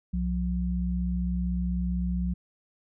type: tone pair together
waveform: sine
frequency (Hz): 63.3 / 179.04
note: B1 / F3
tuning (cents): +43 / +43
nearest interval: octave + tritone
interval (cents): 1800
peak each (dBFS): -28 / -28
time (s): 0.13-2.34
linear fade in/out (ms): 10
effects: none